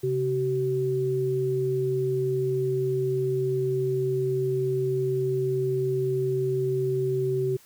sine tone pair together, 134.45 / 380 Hz, C3 / F#4, +47 / +46 cents, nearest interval octave + tritone, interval 1799 cents, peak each -28 / -24 dBFS, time 0.03-7.57 s, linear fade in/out 10 ms, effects white hiss -55 dBFS RMS until 7.65 s

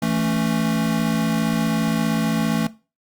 square chord, A major, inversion second, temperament equal, 164.81 / 220 / 277.2 Hz, E3 / A3 / C#4, 0 / 0 / 0 cents, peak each -25 / -22 / -27 dBFS, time 0.02-2.67 s, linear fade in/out 5 ms, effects noise-tail reverb RT60 0.3 s tail -18 dB re dry + Opus 48 kbps

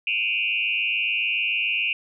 sine tone with frequency modulation, 2616 Hz, E7, 14 cents flat, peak -21 dBFS, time 0.07-1.93 s, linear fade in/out 2 ms, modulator 107 Hz, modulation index 2.3, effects none

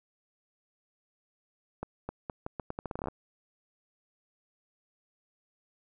accelerating click train, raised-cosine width 1 ms, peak -21 dBFS, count 16, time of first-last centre 1.83-3.084 s, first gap 260 ms, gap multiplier 0.8, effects none

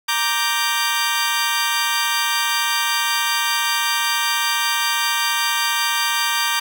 15% pulse chord, G minor, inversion first, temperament equal, 932.3 / 1174.7 / 1568 Hz, Bb5 / D6 / G6, 0 / 0 / 0 cents, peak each -16 dBFS, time 0.08-6.6 s, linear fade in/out 10 ms, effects none

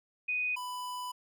sine / square tone pair in turn, 2489 / 994.6 Hz, D#7 / B5, 0 / +12 cents, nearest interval octave + major third, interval 1588 cents, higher first, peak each -29 / -37 dBFS, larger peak first, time 0.28-0.56 / 0.56-1.12 s, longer second, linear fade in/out 10 ms, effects none

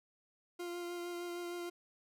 40% pulse tone with vibrato, 349 Hz, F4, 1 cent flat, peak -39 dBFS, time 0.59-1.7 s, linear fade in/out 10 ms, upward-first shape sine, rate 6.5 Hz, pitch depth 14 cents each way, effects none

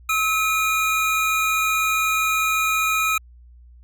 square tone pair together, 1290.4 / 2436 Hz, E6 / D#7, -37 / -37 cents, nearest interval major seventh, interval 1100 cents, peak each -22 dBFS, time 0.09-3.18 s, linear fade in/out 5 ms, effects added 60 Hz sine -44 dBFS peak until 3.83 s

